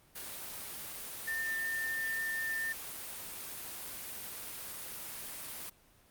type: tone in noise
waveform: sine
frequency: 1799 Hz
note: A6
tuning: 38 cents sharp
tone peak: -33 dBFS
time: 1.27-2.73 s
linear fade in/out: 10 ms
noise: white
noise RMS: -43 dBFS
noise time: 0.15-5.7 s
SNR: +7 dB
effects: pink hiss -64 dBFS RMS until 6.1 s + Opus 32 kbps